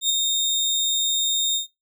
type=tone with ADSR envelope; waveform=30% pulse; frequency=3677 Hz; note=A#7; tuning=24 cents flat; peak=-14 dBFS; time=0.01-1.67 s; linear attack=88 ms; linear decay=5 ms; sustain=-4 dB; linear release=120 ms; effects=noise-tail reverb RT60 0.2 s tail -18 dB re dry